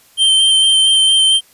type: tone with vibrato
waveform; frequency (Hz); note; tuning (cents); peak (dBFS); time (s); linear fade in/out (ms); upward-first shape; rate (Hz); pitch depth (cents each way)
square; 3126; G7; -6; -9; 0.17-1.41; 50; square; 4.4; 10
effects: white hiss -49 dBFS RMS until 1.53 s + resampled to 32000 Hz